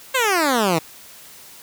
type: exponential sweep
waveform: 10% pulse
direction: down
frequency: 546 to 154.4 Hz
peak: -8 dBFS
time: 0.14-0.79 s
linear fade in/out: 10 ms
effects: white hiss -43 dBFS RMS until 1.62 s + high-pass 60 Hz 12 dB/octave